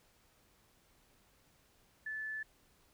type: tone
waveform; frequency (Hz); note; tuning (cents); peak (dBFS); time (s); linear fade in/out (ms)
sine; 1742; A6; -18; -38; 2.06-2.43; 5
effects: pink hiss -69 dBFS RMS until 2.93 s